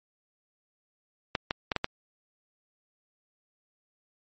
clicks, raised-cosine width 0.3 ms, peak -10 dBFS, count 5, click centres 1.352 / 1.509 / 1.718 / 1.763 / 1.844 s, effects MP3 32 kbps

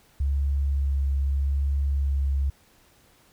sine tone with vibrato, 69.3 Hz, C#2, in tune, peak -21 dBFS, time 0.2-2.5 s, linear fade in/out 5 ms, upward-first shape sine, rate 0.81 Hz, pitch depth 14 cents each way, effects pink hiss -59 dBFS RMS until 3.32 s

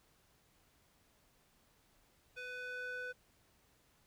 square tone with band-pass filter sweep, 498.9 Hz, B4, 17 cents sharp, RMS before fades -44 dBFS, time 2.36-3.13 s, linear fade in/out 20 ms, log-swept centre 2100 to 1300 Hz, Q 2.4, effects pink hiss -71 dBFS RMS until 4.06 s

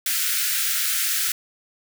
white high-pass noise, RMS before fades -23 dBFS, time 0.06-1.32 s, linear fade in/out 2 ms, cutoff 1300 Hz, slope 96 dB/octave, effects none

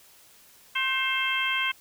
harmonic tone with a mistuned harmonic, 530 Hz, C5, 22 cents sharp, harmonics 2 / 3 / 4 / 5 / 6, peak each -32 / -31 / -29 / -30 / -30 dBFS, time 0.75-1.72 s, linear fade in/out 10 ms, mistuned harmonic 3, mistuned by -41 cents, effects white hiss -55 dBFS RMS until 1.8 s

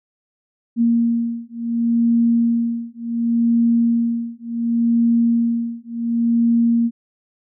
sine beating tone pair, 232.9 / 233.59 Hz, A#3 / A#3, -1 / +4 cents, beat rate 0.69 Hz, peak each -18 dBFS, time 0.76-6.91 s, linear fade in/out 50 ms, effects none

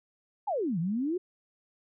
sine exponential two-way sweep, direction down then up, 894 to 157.4 to 379.3 Hz, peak -27 dBFS, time 0.47-1.18 s, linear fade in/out 10 ms, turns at 0.79 s, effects none

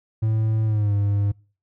triangle tone with pitch glide, 110 to 101.45 Hz, A2 to G#2, 0 to -40 cents, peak -16 dBFS, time 0.22-1.32 s, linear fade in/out 10 ms, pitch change -140 cents, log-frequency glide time 0.65-0.93 s, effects noise-tail reverb RT60 0.4 s tail -26 dB re dry

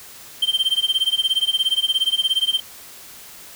triangle tone with tremolo, 3136 Hz, G7, in tune, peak -12 dBFS, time 0.42-2.6 s, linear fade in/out 5 ms, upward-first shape sine, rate 17 Hz, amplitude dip 95%, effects white hiss -41 dBFS RMS until 3.55 s

